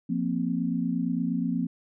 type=chord; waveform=sine; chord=F suspended fourth; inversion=none; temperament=equal; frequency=174.61 / 233.1 / 261.6 Hz; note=F3 / Bb3 / C4; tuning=0 / 0 / 0 cents; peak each=-29 / -29 / -29 dBFS; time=0.09-1.67 s; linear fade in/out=10 ms; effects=none